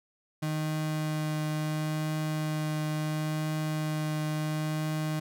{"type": "tone with vibrato", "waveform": "35% pulse", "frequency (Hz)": 154.4, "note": "D#3", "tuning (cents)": -13, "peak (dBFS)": -27, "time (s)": [0.42, 5.2], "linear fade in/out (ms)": 10, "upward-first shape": "triangle", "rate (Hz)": 0.72, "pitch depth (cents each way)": 11, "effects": []}